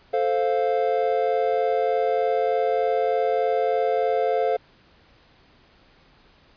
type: chord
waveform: triangle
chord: F major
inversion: first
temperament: equal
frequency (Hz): 440 / 523.3 / 698.5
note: A4 / C5 / F5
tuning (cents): 0 / 0 / 0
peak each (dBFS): -22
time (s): 0.13-4.57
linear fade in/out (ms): 10
effects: pink hiss -56 dBFS RMS until 6.56 s + resampled to 11025 Hz